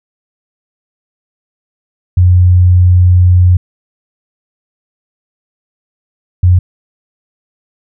sine tone pair in turn, 90 / 90 Hz, F#2 / F#2, -47 / -47 cents, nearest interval unison, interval 0 cents, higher neither, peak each -3 dBFS, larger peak neither, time 2.17-3.57 / 6.43-6.59 s, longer first, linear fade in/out 5 ms, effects none

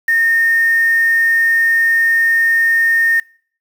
sine tone with quantisation, 1830 Hz, A#6, 32 cents flat, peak -10 dBFS, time 0.08-3.2 s, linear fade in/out 5 ms, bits 5, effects noise-tail reverb RT60 0.5 s tail -23 dB re dry

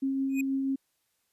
sine tone with tremolo, 270 Hz, C#4, 45 cents flat, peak -25 dBFS, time 0.02-0.76 s, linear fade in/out 10 ms, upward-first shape triangle, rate 6.2 Hz, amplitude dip 25%
square tone with exponential growth, 2489 Hz, D#7, in tune, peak -30 dBFS, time 0.29-0.41 s, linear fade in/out 5 ms, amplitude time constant 26 ms
effects white hiss -75 dBFS RMS until 1.32 s + resampled to 32000 Hz

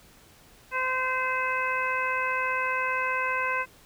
harmonic tone, 515 Hz, C5, 28 cents flat, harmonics 1 / 2 / 3 / 4 / 5, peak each -35 / -29 / -30 / -33 / -32 dBFS, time 0.71-3.66 s, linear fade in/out 50 ms, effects pink hiss -55 dBFS RMS until 3.85 s

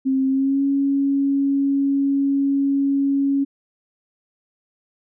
sine tone with pitch glide, 265.8 to 277.2 Hz, C4 to C#4, +27 to 0 cents, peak -16 dBFS, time 0.05-3.45 s, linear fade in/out 20 ms, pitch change +73 cents, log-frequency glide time 0.28-0.63 s, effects none

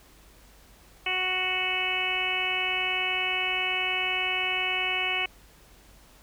harmonic tone, 370 Hz, F#4, in tune, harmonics 1 / 2 / 3 / 4 / 5 / 6 / 7 / 8, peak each -39 / -35 / -38 / -41 / -39 / -30 / -30 / -31 dBFS, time 1.06-5.26 s, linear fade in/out 5 ms, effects added 49 Hz sine -56 dBFS peak until 6.22 s + pink hiss -56 dBFS RMS until 6.22 s

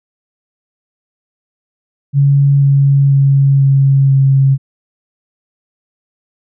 sine tone with pitch steps, 140.3 / 139.17 / 138.05 / 136.94 / 135.83 Hz, C#3 / C#3 / C#3 / C#3 / C#3, +21 / +7 / -7 / -21 / -35 cents, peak -6 dBFS, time 2.13-4.58 s, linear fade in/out 50 ms, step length 490 ms, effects none

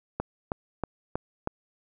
click train, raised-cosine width 1 ms, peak -14 dBFS, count 5, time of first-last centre 0.2-1.474 s, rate 3.14 Hz, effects none

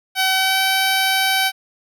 10% pulse tone with pitch glide, 760 to 767.1 Hz, F#5 to G5, +46 to -38 cents, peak -7 dBFS, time 0.15-1.52 s, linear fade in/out 50 ms, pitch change +16 cents, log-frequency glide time 0.34-0.6 s, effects none

